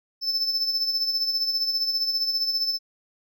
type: tone with tremolo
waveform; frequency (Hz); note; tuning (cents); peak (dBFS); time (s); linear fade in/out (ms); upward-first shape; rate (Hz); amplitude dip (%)
triangle; 5270; E8; -1; -19; 0.21-2.79; 50; sine; 15; 55
effects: none